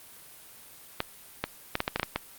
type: clicks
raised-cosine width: 0.3 ms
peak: -10 dBFS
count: 9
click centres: 1.004 / 1.44 / 1.754 / 1.804 / 1.879 / 1.96 / 1.997 / 2.031 / 2.16 s
effects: white hiss -50 dBFS RMS until 2.38 s + Opus 32 kbps